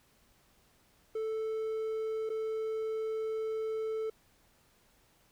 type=tone with dropouts; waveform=triangle; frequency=440 Hz; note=A4; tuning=in tune; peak=-30 dBFS; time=1.15-4.1 s; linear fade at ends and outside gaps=5 ms; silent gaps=2.293-2.3 s; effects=pink hiss -67 dBFS RMS until 5.31 s